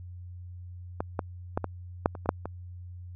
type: clicks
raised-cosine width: 1 ms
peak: -15 / -14 / -13 / -16 / -7 / -25 / -21 / -7 / -20 dBFS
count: 9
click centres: 1.005 / 1.192 / 1.575 / 1.643 / 2.059 / 2.152 / 2.259 / 2.291 / 2.456 s
effects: added 89 Hz sine -40 dBFS peak until 3.15 s